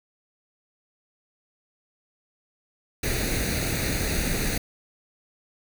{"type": "noise with comb filter", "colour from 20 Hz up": "pink", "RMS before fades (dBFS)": -26, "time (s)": [3.03, 4.58], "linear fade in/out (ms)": 5, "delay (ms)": 0.47, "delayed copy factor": 0.7, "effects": []}